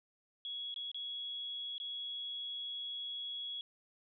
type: tone with dropouts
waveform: sine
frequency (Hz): 3344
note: G#7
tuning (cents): +11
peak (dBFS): -39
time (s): 0.45-3.61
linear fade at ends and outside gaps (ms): 1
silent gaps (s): 0.742-0.761 / 0.916-0.945 / 1.781-1.8
effects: none